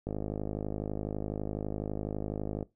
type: click train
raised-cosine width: 2 ms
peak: -21 dBFS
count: 134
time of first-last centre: 0.07-2.628 s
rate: 52 Hz
effects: noise-tail reverb RT60 0.2 s tail -20 dB re dry